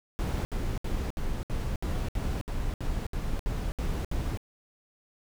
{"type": "noise bursts", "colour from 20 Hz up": "brown", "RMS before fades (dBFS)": -30, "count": 13, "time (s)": [0.19, 4.374], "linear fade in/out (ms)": 0, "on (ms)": 260, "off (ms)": 67, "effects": []}